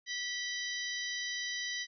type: harmonic tone with a mistuned harmonic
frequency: 978 Hz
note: B5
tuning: 17 cents flat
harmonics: 2 / 3 / 4 / 5 / 6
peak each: -38 / -42 / -42 / -44 / -44 dBFS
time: 0.06-1.87 s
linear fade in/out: 50 ms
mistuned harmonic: 3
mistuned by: +97 cents
effects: none